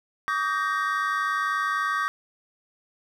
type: chord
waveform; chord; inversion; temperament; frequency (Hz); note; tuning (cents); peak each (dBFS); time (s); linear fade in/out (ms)
triangle; Eb major seventh; third; equal with one note detuned; 1144.5 / 1244.5 / 1568 / 1864.7; D6 / Eb6 / G6 / Bb6; -45 / 0 / 0 / 0; -25 / -28 / -28 / -29; 0.28-2.08; 0
effects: none